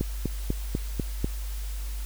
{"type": "click train", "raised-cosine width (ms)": 3, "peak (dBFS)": -13, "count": 6, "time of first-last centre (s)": [0.01, 1.245], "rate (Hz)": 4.05, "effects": ["added 50 Hz sine -30 dBFS peak until 2.05 s", "white hiss -45 dBFS RMS until 2.05 s"]}